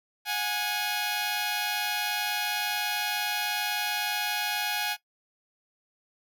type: tone pair together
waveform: 10% pulse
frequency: 728.5 / 830.6 Hz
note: F#5 / G#5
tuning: -27 / 0 cents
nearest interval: major second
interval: 227 cents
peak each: -25 / -20 dBFS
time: 0.25-4.97 s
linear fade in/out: 50 ms
effects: noise-tail reverb RT60 0.1 s tail -17 dB re dry